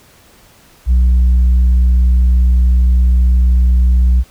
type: tone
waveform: sine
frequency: 61.74 Hz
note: B1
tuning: in tune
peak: -4 dBFS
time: 0.86-4.24 s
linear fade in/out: 50 ms
effects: tanh soft clip ceiling -6 dBFS + pink hiss -46 dBFS RMS until 4.3 s